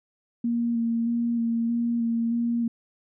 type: tone with vibrato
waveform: sine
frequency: 233.1 Hz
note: A#3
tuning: in tune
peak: -22 dBFS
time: 0.44-2.68 s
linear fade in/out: 5 ms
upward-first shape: square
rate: 1.6 Hz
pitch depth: 16 cents each way
effects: none